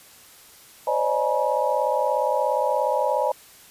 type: tone cluster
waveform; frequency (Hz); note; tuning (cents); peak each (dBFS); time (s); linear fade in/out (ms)
sine; 516 / 573 / 613 / 847 / 960; C5 / D5 / D#5 / G#5 / B5; -24 / -43 / -26 / +34 / -49; -26; 0.87-3.32; 5
effects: white hiss -49 dBFS RMS until 3.7 s + resampled to 32000 Hz